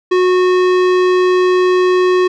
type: tone with tanh clipping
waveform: sine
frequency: 365.7 Hz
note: F#4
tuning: 20 cents flat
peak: -11 dBFS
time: 0.11-2.28 s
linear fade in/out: 10 ms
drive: 18 dB
effects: none